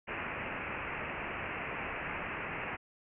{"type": "low-pass noise", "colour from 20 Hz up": "white", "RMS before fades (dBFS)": -39, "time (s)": [0.07, 2.77], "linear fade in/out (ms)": 20, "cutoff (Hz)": 2700, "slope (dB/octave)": 96, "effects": []}